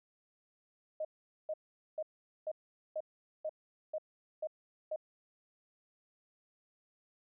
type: tone bursts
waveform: sine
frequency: 622.3 Hz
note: D#5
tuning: in tune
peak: -34 dBFS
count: 9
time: 1-4.961 s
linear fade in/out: 5 ms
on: 49 ms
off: 440 ms
effects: none

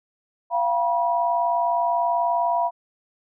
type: tone cluster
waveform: sine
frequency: 687 / 747 / 968 Hz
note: F5 / F#5 / B5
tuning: -29 / +16 / -35 cents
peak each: -22 / -29 / -22 dBFS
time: 0.5-2.71 s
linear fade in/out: 50 ms
effects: none

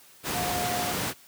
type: tone in noise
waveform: sine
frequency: 715 Hz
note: F5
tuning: 41 cents sharp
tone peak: -30 dBFS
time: 0.32-0.95 s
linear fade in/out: 50 ms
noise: pink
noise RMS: -29 dBFS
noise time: 0.23-1.14 s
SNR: -4 dB
effects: white hiss -54 dBFS RMS until 1.27 s + high-pass 100 Hz 12 dB/octave

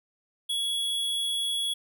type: tone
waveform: square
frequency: 3359 Hz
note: G#7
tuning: 19 cents sharp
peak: -27 dBFS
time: 0.49-1.74 s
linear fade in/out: 10 ms
effects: none

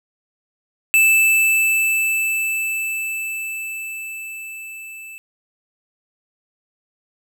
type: tone with level ramp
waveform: square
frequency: 2637 Hz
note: E7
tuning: in tune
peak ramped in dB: -11 to -35 dBFS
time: 0.94-5.18 s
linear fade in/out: 0 ms
effects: none

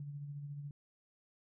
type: tone with tremolo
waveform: sine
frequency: 143.9 Hz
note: D3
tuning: 35 cents flat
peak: -40 dBFS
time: 0-0.71 s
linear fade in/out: 2 ms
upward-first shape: sine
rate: 14 Hz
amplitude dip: 40%
effects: none

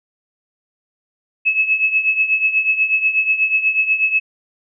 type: tone with tremolo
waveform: sine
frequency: 2589 Hz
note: E7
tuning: 32 cents flat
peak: -10 dBFS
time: 1.45-4.2 s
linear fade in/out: 20 ms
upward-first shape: triangle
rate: 8.2 Hz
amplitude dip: 80%
effects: none

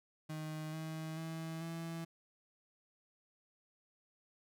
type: tone with pitch steps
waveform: 35% pulse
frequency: 155.56 / 158.83 / 162.17 / 165.57 Hz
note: D#3 / D#3 / E3 / E3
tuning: 0 / +36 / -28 / +8 cents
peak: -39 dBFS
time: 0.29-2.05 s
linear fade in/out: 10 ms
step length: 440 ms
effects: none

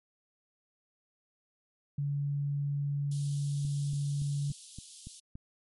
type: tone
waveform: sine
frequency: 142.7 Hz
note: D3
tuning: 49 cents flat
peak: -29 dBFS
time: 1.98-4.52 s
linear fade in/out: 5 ms
type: high-pass noise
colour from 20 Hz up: white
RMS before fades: -48 dBFS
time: 3.11-5.2 s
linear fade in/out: 5 ms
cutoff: 3100 Hz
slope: 48 dB/octave
type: click train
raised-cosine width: 5 ms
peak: -31 dBFS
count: 7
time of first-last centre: 3.65-5.355 s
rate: 3.52 Hz
effects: MP3 48 kbps

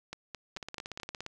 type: two click trains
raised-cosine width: 0.2 ms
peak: -22 / -22 dBFS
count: 5 / 13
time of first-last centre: 0.13-1 / 0.57-1.264 s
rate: 4.6 / 17.3 Hz
effects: none

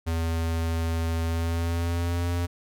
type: tone with pitch glide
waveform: square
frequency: 82.41 to 86.91 Hz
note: E2 to F2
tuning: 0 to -8 cents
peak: -25 dBFS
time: 0.06-2.47 s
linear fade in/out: 20 ms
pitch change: +92 cents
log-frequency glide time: 1.24-2.3 s
effects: none

